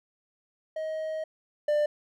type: tone pair in turn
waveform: triangle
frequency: 630 / 594.8 Hz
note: D#5 / D5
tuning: +21 / +22 cents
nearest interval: minor second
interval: 99 cents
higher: first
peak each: -28 / -20 dBFS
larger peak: second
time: 0.76-1.24 / 1.68-1.86 s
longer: first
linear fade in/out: 5 ms
effects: none